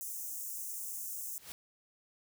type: high-pass noise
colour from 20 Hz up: white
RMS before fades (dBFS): -41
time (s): 0.01-1.38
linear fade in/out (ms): 0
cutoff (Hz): 6200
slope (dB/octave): 48
type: noise with exponential growth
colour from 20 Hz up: white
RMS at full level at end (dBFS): -43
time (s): 1.25-1.52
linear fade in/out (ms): 0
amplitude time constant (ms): 57
effects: none